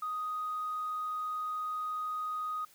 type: tone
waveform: sine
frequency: 1247 Hz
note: D#6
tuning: 3 cents sharp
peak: -32 dBFS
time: 0.02-2.65 s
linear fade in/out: 5 ms
effects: tanh soft clip ceiling -28 dBFS + white hiss -61 dBFS RMS until 2.74 s